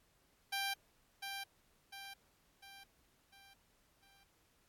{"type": "tone with echo", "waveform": "10% pulse", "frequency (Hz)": 789, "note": "G5", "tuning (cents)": 11, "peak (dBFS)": -28, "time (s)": [0.52, 0.74], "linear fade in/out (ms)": 10, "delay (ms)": 700, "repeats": 5, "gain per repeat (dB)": -6, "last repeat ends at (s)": 4.24, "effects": ["pink hiss -73 dBFS RMS until 4.68 s", "AAC 64 kbps"]}